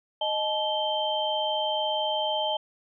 sine tone cluster, 618 / 864 / 3129 Hz, D#5 / A5 / G7, -12 / -32 / -4 cents, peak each -29 dBFS, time 0.21-2.57 s, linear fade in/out 5 ms, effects none

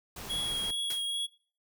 pink noise, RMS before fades -42 dBFS, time 0.16-0.71 s, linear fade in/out 5 ms
square tone with vibrato, 3313 Hz, G#7, 5 cents flat, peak -31 dBFS, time 0.29-1.27 s, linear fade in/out 20 ms, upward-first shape sine, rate 2.4 Hz, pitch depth 15 cents each way
white noise with exponential decay, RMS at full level -35 dBFS, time 0.9-1.08 s, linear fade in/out 5 ms, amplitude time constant 38 ms
effects noise-tail reverb RT60 0.4 s tail -19 dB re dry

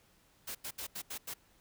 white noise bursts at uneven times, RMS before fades -41 dBFS, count 6, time 0.47-0.55 / 0.64-0.71 / 0.78-0.87 / 0.95-1.02 / 1.1-1.18 / 1.27-1.34 s, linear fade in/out 10 ms, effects pink hiss -67 dBFS RMS until 1.6 s

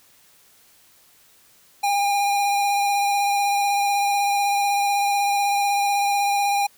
square tone with vibrato, 807 Hz, G#5, 50 cents flat, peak -19 dBFS, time 1.83-6.67 s, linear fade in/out 10 ms, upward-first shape sine, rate 16 Hz, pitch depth 15 cents each way, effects white hiss -55 dBFS RMS until 6.77 s

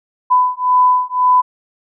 sine beating tone pair, 1000 / 1001.9 Hz, B5 / B5, +21 / +25 cents, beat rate 1.9 Hz, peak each -13 dBFS, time 0.3-1.42 s, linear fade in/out 20 ms, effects none

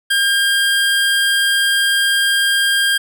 25% pulse tone, 1606 Hz, G6, 41 cents sharp, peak -9 dBFS, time 0.1-2.98 s, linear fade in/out 10 ms, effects none

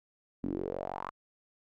sawtooth tone with band-pass filter sweep, 46.25 Hz, F#1, in tune, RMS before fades -37 dBFS, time 0.43-1.11 s, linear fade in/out 10 ms, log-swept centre 250 to 1200 Hz, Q 4.7, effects none

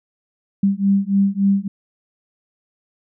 sine beating tone pair, 195.8 / 199.3 Hz, G3 / G3, -2 / +29 cents, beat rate 3.5 Hz, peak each -17 dBFS, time 0.63-1.68 s, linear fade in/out 5 ms, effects none

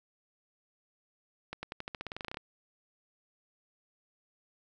accelerating click train, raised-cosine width 0.3 ms, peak -22 dBFS, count 16, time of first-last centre 1.53-2.371 s, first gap 100 ms, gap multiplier 0.91, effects none

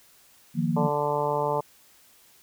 sine chord, Eb suspended second, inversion none, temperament equal, 155.56 / 174.61 / 233.1 Hz, Eb3 / F3 / Bb3, 0 / 0 / 0 cents, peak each -27 dBFS, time 0.54-0.9 s, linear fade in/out 50 ms
harmonic tone, 146.83 Hz, D3, in tune, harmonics 1 / 2 / 3 / 4 / 5 / 6 / 7 / 8, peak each -34 / -40 / -29 / -29 / -36 / -28 / -32 / -40 dBFS, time 0.76-1.61 s, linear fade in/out 10 ms
effects white hiss -57 dBFS RMS until 2.42 s

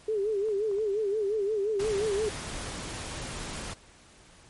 sine tone with vibrato, 415.3 Hz, G#4, in tune, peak -25 dBFS, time 0.08-2.29 s, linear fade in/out 5 ms, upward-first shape sine, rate 5.7 Hz, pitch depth 110 cents each way
clicks, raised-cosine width 1 ms, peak -35 dBFS, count 5, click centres 0.486 / 0.714 / 0.785 / 2.018 / 2.52 s
pink noise, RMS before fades -37 dBFS, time 1.79-3.74 s, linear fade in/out 10 ms
effects pink hiss -55 dBFS RMS until 4.49 s + MP3 48 kbps

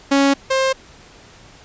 sawtooth tone pair in turn, 277.2 / 530 Hz, C#4 / C5, 0 / +22 cents, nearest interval major seventh, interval 1122 cents, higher second, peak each -8 / -11 dBFS, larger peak first, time 0.11-0.34 / 0.5-0.73 s, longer neither, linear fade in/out 10 ms, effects pink hiss -45 dBFS RMS until 1.64 s + resampled to 16000 Hz

